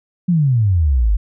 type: exponential sweep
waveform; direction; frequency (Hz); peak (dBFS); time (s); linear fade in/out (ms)
sine; down; 184.4 to 47; -11; 0.28-1.17; 10
effects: none